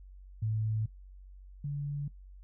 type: tone pair in turn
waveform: sine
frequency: 109.2 / 143.54 Hz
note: A2 / D3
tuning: -13 / -39 cents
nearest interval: perfect fourth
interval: 474 cents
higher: second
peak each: -29 / -32 dBFS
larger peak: first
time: 0.42-0.86 / 1.64-2.08 s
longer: neither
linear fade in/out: 5 ms
effects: noise-tail reverb RT60 0.1 s tail -18 dB re dry + added 47 Hz sine -48 dBFS peak until 2.43 s